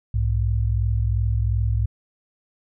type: tone pair together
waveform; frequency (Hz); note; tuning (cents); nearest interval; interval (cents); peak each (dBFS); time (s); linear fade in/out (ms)
sine; 62.7 / 105.45; B1 / G#2; +27 / +27; major sixth; 900; -21; 0.14-1.86; 5
effects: none